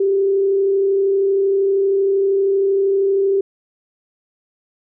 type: tone with frequency modulation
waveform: sine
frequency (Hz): 392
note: G4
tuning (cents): 0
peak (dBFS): -13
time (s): 0-3.41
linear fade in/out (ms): 5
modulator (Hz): 32.8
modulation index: 0.26
effects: none